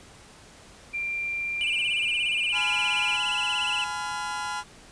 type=tone with pitch glide; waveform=sine; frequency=2374 to 2409 Hz; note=D7 to D7; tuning=+18 to +43 cents; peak=-27 dBFS; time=0.93-3.17 s; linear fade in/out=20 ms; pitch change=+25 cents; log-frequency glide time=1.42-2.37 s
type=tone with vibrato; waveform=triangle; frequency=2817 Hz; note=F7; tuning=14 cents sharp; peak=-24 dBFS; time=1.61-3.84 s; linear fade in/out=0 ms; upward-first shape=sine; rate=17 Hz; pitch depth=130 cents each way
type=chord; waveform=40% pulse; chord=F diminished; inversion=first; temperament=just; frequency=838.1 / 1005.8 / 1396.9 Hz; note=Ab5 / Cb6 / F6; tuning=+16 / +31 / 0 cents; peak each=-33 dBFS; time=2.52-4.64 s; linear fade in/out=50 ms
effects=pink hiss -50 dBFS RMS until 4.91 s + resampled to 22050 Hz